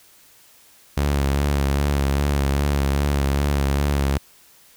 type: tone with vibrato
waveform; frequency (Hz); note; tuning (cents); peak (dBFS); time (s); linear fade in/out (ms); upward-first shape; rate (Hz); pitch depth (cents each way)
sawtooth; 70.5; C#2; +30; -14; 0.97-4.18; 5; sine; 2.5; 40
effects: white hiss -52 dBFS RMS until 4.76 s